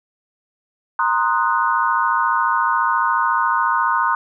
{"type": "chord", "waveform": "sine", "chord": "C half-diminished seventh", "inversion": "third", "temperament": "equal", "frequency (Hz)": [932.3, 1046.5, 1244.5, 1480], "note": ["Bb5", "C6", "Eb6", "Gb6"], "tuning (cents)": [0, 0, 0, 0], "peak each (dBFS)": [-20, -20, -21, -22], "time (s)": [0.99, 4.15], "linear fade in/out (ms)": 2, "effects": []}